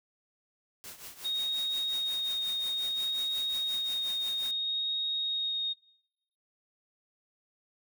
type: noise with tremolo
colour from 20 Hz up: white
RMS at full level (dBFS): -43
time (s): 0.84-4.51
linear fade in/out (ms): 0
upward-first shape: triangle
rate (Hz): 5.6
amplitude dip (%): 80
type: tone with vibrato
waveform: sine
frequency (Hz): 3729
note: A#7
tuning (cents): 0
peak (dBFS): -29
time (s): 1.24-5.74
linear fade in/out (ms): 20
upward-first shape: sine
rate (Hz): 0.59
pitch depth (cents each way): 9
effects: noise-tail reverb RT60 0.9 s tail -26 dB re dry